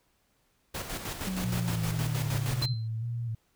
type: noise with tremolo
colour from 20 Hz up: pink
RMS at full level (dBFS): -35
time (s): 0.74-2.66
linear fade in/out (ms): 10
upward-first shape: square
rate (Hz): 6.4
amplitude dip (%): 50
type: exponential sweep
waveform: sine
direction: down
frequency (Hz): 190.2 to 130.81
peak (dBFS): -31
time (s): 1.27-2.74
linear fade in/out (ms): 5
type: tone with vibrato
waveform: sine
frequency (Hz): 114.7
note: A#2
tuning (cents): -28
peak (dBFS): -30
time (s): 1.44-3.35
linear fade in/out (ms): 5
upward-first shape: square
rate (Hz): 1.9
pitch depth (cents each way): 44
type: tone with exponential decay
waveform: sine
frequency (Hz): 4097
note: C8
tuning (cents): -37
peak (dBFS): -26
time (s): 2.62-2.88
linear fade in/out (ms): 5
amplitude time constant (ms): 55
effects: pink hiss -71 dBFS RMS until 3.55 s